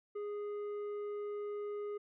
sine tone with tanh clipping, 413.4 Hz, G#4, 8 cents flat, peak -39 dBFS, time 0.15-1.98 s, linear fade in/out 10 ms, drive 7 dB, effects none

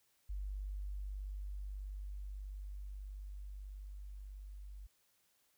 sine tone with level ramp, 49.2 Hz, G1, 7 cents sharp, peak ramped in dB -38 to -47 dBFS, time 0.29-4.87 s, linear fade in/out 10 ms, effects white hiss -75 dBFS RMS until 5.57 s

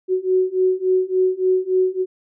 sine beating tone pair, 370 / 373.5 Hz, F#4 / F#4, 0 / +16 cents, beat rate 3.5 Hz, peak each -19 / -18 dBFS, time 0.08-2.06 s, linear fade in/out 50 ms, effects none

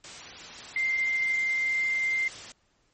sine tone in noise, 2093 Hz, C7, in tune, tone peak -24 dBFS, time 0.76-2.28 s, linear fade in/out 2 ms, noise white, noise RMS -42 dBFS, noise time 0.04-2.52 s, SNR +15 dB, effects pink hiss -69 dBFS RMS until 2.93 s + MP3 32 kbps

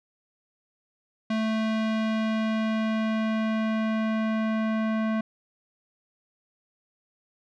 square tone with low-pass filter sweep, 220 Hz, A3, in tune, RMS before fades -26 dBFS, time 1.3-5.21 s, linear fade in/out 5 ms, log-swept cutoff 3700 to 1900 Hz, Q 0.97, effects none

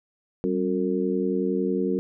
harmonic tone with a mistuned harmonic, 90.9 Hz, F#2, 30 cents flat, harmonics 2 / 3 / 4 / 5, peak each -27 / -28 / -27 / -28 dBFS, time 0.44-1.99 s, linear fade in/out 0 ms, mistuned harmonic 2, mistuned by +100 cents, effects none

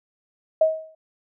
sine tone with exponential decay, 635 Hz, D#5, 35 cents sharp, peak -11 dBFS, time 0.61-0.95 s, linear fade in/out 5 ms, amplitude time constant 72 ms, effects none

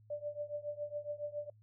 sine tone with tremolo, 589 Hz, D5, 5 cents sharp, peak -34 dBFS, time 0.1-1.5 s, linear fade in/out 5 ms, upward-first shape triangle, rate 7.2 Hz, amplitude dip 95%, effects noise-tail reverb RT60 0.1 s tail -26 dB re dry + added 107 Hz sine -60 dBFS peak until 1.62 s

